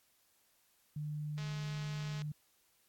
sine tone, 150 Hz, D3, 37 cents sharp, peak -37 dBFS, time 0.96-2.32 s, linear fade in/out 5 ms
click train, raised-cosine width 0.2 ms, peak -32 dBFS, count 179, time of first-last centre 1.38-2.22 s, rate 212 Hz
effects white hiss -72 dBFS RMS until 2.88 s + AAC 64 kbps

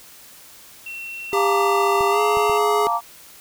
sine tone, 2716 Hz, F7, 49 cents flat, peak -30 dBFS, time 0.86-2.58 s, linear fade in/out 5 ms
sine chord, Bb major seventh, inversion second, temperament just, 699.2 / 874.1 / 932.3 / 1165.4 Hz, F5 / A5 / Bb5 / D6, +2 / -12 / 0 / -14 cents, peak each -24 / -28 / -23 / -22 dBFS, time 1.32-3.01 s, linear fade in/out 50 ms
square tone with pitch glide, 400 to 418.7 Hz, G4 to G#4, +35 to +14 cents, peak -20 dBFS, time 1.33-2.87 s, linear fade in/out 0 ms, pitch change +79 cents, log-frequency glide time 2.1-2.2 s
clicks, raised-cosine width 5 ms, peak -24 dBFS, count 3, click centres 2.008 / 2.371 / 2.497 s
effects white hiss -45 dBFS RMS until 3.4 s

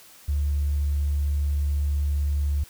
triangle tone, 72.1 Hz, D2, 31 cents flat, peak -17 dBFS, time 0.28-2.64 s, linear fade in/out 10 ms, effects tanh soft clip ceiling -19 dBFS + white hiss -50 dBFS RMS until 2.69 s

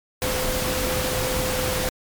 sine tone in noise, 511 Hz, C5, 41 cents flat, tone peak -27 dBFS, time 0.22-1.89 s, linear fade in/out 0 ms, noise pink, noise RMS -25 dBFS, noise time 0.22-1.89 s, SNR -5 dB, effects MP3 96 kbps

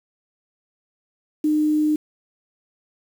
sine tone with quantisation, 304.3 Hz, D#4, 38 cents flat, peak -16 dBFS, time 1.44-1.96 s, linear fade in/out 5 ms, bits 7, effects none

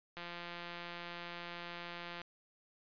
click train, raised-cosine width 0.3 ms, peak -29 dBFS, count 355, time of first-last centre 0.17-2.216 s, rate 173 Hz, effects resampled to 11025 Hz

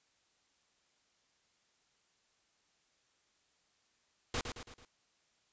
pink noise with echo, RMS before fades -35 dBFS, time 4.34-4.41 s, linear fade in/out 2 ms, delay 110 ms, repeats 4, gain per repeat -6 dB, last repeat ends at 4.85 s, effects white hiss -74 dBFS RMS until 5.52 s + resampled to 16000 Hz

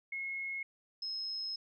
sine tone pair in turn, 2169 / 5159 Hz, C#7 / E8, -38 / -38 cents, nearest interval octave + minor third, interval 1500 cents, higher second, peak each -36 / -36 dBFS, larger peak neither, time 0.12-0.63 / 1.02-1.56 s, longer second, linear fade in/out 5 ms, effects none

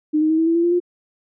sine tone with pitch steps, 305.2 / 311.6 / 318.2 / 324.8 / 331.7 / 338.6 / 345.8 / 353 Hz, D#4 / D#4 / D#4 / E4 / E4 / E4 / F4 / F4, -33 / +3 / +39 / -26 / +11 / +46 / -17 / +19 cents, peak -14 dBFS, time 0.13-0.802 s, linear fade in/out 20 ms, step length 84 ms, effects none

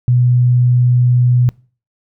sine tone, 123.47 Hz, B2, in tune, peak -8 dBFS, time 0.08-1.49 s, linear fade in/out 0 ms, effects noise-tail reverb RT60 0.4 s tail -24 dB re dry

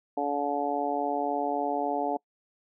harmonic tone, 143.6 Hz, D3, 39 cents flat, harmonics 2 / 3 / 4 / 5 / 6, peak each -33 / -34 / -34 / -30 / -33 dBFS, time 0.17-2.17 s, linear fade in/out 5 ms, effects noise-tail reverb RT60 0.1 s tail -26 dB re dry

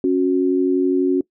sine tone pair together, 274.9 / 366.9 Hz, C#4 / F#4, -14 / -15 cents, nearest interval perfect fourth, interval 499 cents, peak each -17 dBFS, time 0.04-1.21 s, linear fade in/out 2 ms, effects noise-tail reverb RT60 0.1 s tail -22 dB re dry

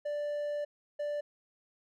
triangle tone bursts at uneven times, 587.3 Hz, D5, in tune, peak -30 dBFS, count 2, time 0.05-0.65 / 0.99-1.21 s, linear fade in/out 10 ms, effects none

